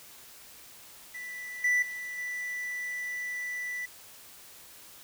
triangle tone with level steps, 1975.5 Hz, B6, in tune, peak -36 / -21 / -34 / -31 dBFS, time 1.14-3.86 s, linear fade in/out 10 ms, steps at 1.64 / 1.82 / 2.18 s, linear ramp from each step 5 ms, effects white hiss -51 dBFS RMS until 5.03 s

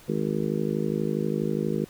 harmonic tone, 52.3 Hz, G#1, 13 cents sharp, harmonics 3 / 4 / 5 / 6 / 7 / 8 / 9, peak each -30 / -29 / -36 / -34 / -31 / -33 / -34 dBFS, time 0.08-1.85 s, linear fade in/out 10 ms, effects pink hiss -51 dBFS RMS until 1.89 s

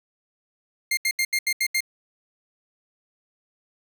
sawtooth tone bursts, 2114 Hz, C7, 17 cents sharp, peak -17 dBFS, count 7, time 0.91-1.806 s, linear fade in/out 5 ms, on 62 ms, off 77 ms, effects none

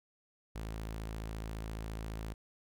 sawtooth tone, 54.5 Hz, A1, 16 cents flat, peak -35 dBFS, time 0.55-2.34 s, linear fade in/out 10 ms, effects none

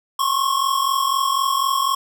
square tone pair together, 1064.7 / 1108.7 Hz, C6 / C#6, +30 / 0 cents, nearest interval minor second, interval 70 cents, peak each -21 dBFS, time 0.19-1.95 s, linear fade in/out 5 ms, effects none

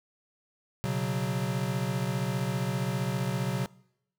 square chord, B suspended second, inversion none, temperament equal, 123.47 / 138.59 / 185 Hz, B2 / C#3 / F#3, 0 / 0 / 0 cents, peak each -33 dBFS, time 0.84-3.66 s, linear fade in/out 0 ms, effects noise-tail reverb RT60 0.8 s tail -23 dB re dry

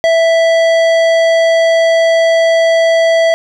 sine tone with tanh clipping, 659.3 Hz, E5, in tune, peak -9 dBFS, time 0.04-3.34 s, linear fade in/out 0 ms, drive 15 dB, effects none

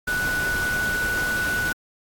sine tone in noise, 1480 Hz, F#6, in tune, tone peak -22 dBFS, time 0.07-1.73 s, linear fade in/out 10 ms, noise pink, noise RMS -31 dBFS, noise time 0.07-1.73 s, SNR +6 dB, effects AAC 64 kbps

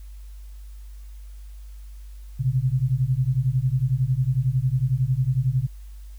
sine beating tone pair, 124.1 / 135.1 Hz, B2 / C#3, +9 / -44 cents, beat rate 11 Hz, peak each -22 dBFS, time 2.39-5.67 s, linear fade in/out 20 ms, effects added 50 Hz sine -37 dBFS peak until 6.18 s + white hiss -59 dBFS RMS until 6.18 s

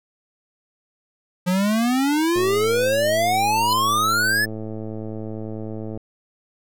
square exponential sweep, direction up, 176.4 to 1760 Hz, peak -18 dBFS, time 1.46-4.46 s, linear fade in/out 20 ms
click train, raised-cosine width 2 ms, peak -19 dBFS, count 395, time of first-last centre 2.36-5.975 s, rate 109 Hz
square tone with exponential growth, 4186 Hz, C8, in tune, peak -18 dBFS, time 3.64-3.73 s, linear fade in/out 2 ms, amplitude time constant 18 ms
effects none

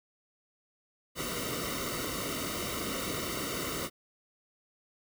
pink noise with comb filter, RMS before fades -35 dBFS, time 1.15-3.9 s, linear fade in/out 50 ms, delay 1.2 ms, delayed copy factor -0.85, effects none

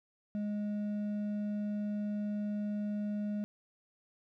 triangle tone with hard clipping, 207.7 Hz, G#3, in tune, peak -34 dBFS, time 0.35-3.44 s, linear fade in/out 0 ms, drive 8 dB, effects none

